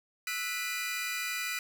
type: tone cluster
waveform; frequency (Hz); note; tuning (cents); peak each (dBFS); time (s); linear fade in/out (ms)
sawtooth; 1310 / 1475 / 1984 / 2420; E6 / F#6 / B6 / D#7; -11 / -6 / +7 / -49; -39 / -37 / -33 / -33; 0.27-1.59; 2
effects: none